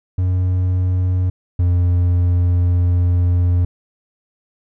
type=tone pair in turn; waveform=triangle; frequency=91.4 / 88.44 Hz; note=F#2 / F2; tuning=-21 / +22 cents; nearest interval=minor second; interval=57 cents; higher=first; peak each=-12 / -10 dBFS; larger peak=second; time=0.18-1.3 / 1.59-3.65 s; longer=second; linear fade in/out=5 ms; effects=none